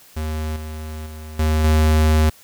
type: tone with level steps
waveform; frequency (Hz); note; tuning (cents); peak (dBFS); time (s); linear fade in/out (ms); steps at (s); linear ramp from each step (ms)
square; 77.78; D#2; 0; -23 / -29 / -33 / -16 / -13; 0.16-2.3; 10; 0.56 / 1.06 / 1.39 / 1.64; 5
effects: white hiss -48 dBFS RMS until 2.43 s